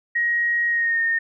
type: tone with pitch glide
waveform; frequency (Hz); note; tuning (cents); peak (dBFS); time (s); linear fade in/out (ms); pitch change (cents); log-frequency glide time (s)
sine; 1888 to 1835.3; A#6 to A#6; +22 to -27; -18; 0.15-1.19; 10; -49; 0.67-1
effects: none